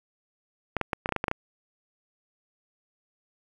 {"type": "clicks", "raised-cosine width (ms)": 0.5, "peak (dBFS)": -11, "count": 10, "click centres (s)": [0.767, 0.813, 0.932, 1.059, 1.091, 1.123, 1.163, 1.241, 1.282, 1.314], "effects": ["8-bit"]}